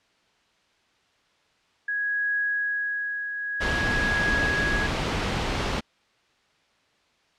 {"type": "tone with tremolo", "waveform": "sine", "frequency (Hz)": 1661.2, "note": "G#6", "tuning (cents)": 0, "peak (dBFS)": -22, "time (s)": [1.88, 4.87], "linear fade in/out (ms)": 5, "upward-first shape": "triangle", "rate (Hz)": 0.52, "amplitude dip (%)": 55}
{"type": "noise", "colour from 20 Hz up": "pink", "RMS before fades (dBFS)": -26, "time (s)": [3.6, 5.81], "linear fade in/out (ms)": 20}
{"effects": ["white hiss -64 dBFS RMS until 7.38 s", "low-pass 4000 Hz 12 dB/octave"]}